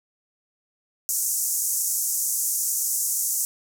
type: band-pass noise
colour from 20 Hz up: pink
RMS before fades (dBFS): -25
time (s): 1.09-3.45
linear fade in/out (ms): 0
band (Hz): 6100 to 15000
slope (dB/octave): 48
effects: none